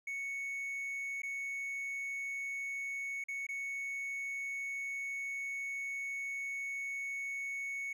triangle tone with dropouts, 2217 Hz, C#7, in tune, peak -35 dBFS, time 0.07-7.93 s, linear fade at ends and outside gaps 5 ms, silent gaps 1.22-1.232 / 3.24-3.284 / 3.468-3.488 s, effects none

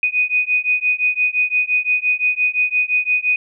sine beating tone pair, 2485 / 2490.8 Hz, D#7 / D#7, -3 / +1 cents, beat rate 5.8 Hz, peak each -18 / -18 dBFS, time 0.03-3.36 s, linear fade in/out 2 ms, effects none

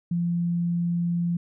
sine tone, 172.2 Hz, F3, 24 cents flat, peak -22 dBFS, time 0.11-1.37 s, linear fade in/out 5 ms, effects none

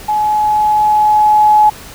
sine tone with level ramp, 848 Hz, G#5, 36 cents sharp, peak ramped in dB -11 to -4 dBFS, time 0.08-1.7 s, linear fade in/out 10 ms, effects pink hiss -33 dBFS RMS until 1.94 s

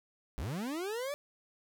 40% pulse linear sweep, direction up, 46.81 to 591 Hz, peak -34 dBFS, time 0.38-1.14 s, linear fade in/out 0 ms, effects none

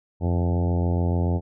harmonic tone with a mistuned harmonic, 87 Hz, F2, 6 cents flat, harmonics 1 / 2 / 3 / 4 / 5 / 6 / 7 / 8 / 9 / 10, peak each -21 / -27 / -31 / -33 / -35 / -37 / -38 / -39 / -40 / -41 dBFS, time 0.2-1.41 s, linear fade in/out 50 ms, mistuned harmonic 1, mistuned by +24 cents, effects none

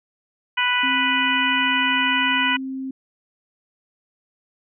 harmonic tone, 493.9 Hz, B4, in tune, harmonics 2 / 3 / 4 / 5 / 6, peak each -24 / -24 / -24 / -24 / -24 dBFS, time 0.57-2.57 s, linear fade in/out 10 ms
sine tone, 264.8 Hz, C4, 21 cents sharp, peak -26 dBFS, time 0.83-2.91 s, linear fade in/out 5 ms
effects none

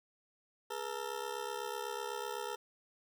20% pulse ring-modulated tone, 449.7 Hz, A4, 38 cents sharp, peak -30 dBFS, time 0.7-2.56 s, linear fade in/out 10 ms, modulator 34 Hz, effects none

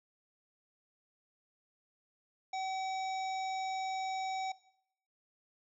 harmonic tone with a mistuned harmonic, 761 Hz, F#5, 48 cents sharp, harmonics 1 / 3 / 5 / 7 / 9, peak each -35 / -45 / -49 / -52 / -54 dBFS, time 2.53-4.52 s, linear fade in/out 5 ms, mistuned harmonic 7, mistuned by +38 cents, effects noise-tail reverb RT60 0.7 s tail -19 dB re dry

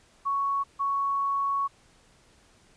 sine tone pair in turn, 1112 / 1112 Hz, C#6 / C#6, +5 / +5 cents, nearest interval unison, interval 0 cents, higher neither, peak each -24 dBFS, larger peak neither, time 0.25-0.64 / 0.79-1.68 s, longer second, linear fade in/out 20 ms, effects pink hiss -60 dBFS RMS until 2.76 s + resampled to 22050 Hz

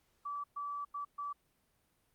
sine tone bursts at uneven times, 1154 Hz, D6, 31 cents flat, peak -37 dBFS, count 4, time 0.25-0.44 / 0.56-0.85 / 0.94-1.05 / 1.18-1.33 s, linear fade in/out 10 ms, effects pink hiss -75 dBFS RMS until 2.14 s + Opus 48 kbps

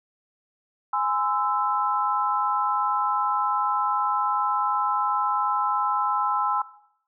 sine chord, Ab augmented, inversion none, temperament equal with one note detuned, 830.6 / 1026.7 / 1318.5 Hz, Ab5 / C6 / E6, 0 / -33 / 0 cents, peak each -26 dBFS, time 0.93-6.62 s, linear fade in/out 5 ms, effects noise-tail reverb RT60 0.7 s tail -17 dB re dry

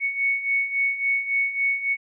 sine beating tone pair, 2217 / 2220.6 Hz, C#7 / C#7, 0 / +2 cents, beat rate 3.6 Hz, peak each -27 / -22 dBFS, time 0-1.97 s, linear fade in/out 50 ms, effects none

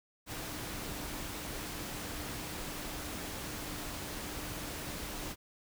sine tone in noise, 300 Hz, D4, 37 cents sharp, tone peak -50 dBFS, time 0.26-5.36 s, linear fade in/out 50 ms, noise pink, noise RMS -41 dBFS, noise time 0.26-5.36 s, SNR -12 dB, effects none

